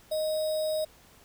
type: tone with sample-and-hold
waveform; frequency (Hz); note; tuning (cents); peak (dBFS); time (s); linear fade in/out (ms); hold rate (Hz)
sine; 622.3; D#5; 0; -26; 0.11-0.85; 10; 4410
effects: pink hiss -57 dBFS RMS until 1.24 s